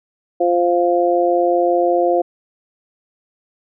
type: harmonic tone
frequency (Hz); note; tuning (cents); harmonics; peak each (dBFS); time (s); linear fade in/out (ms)
174.61; F3; 0; 2 / 3 / 4; -17 / -17 / -17; 0.4-2.22; 10
effects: none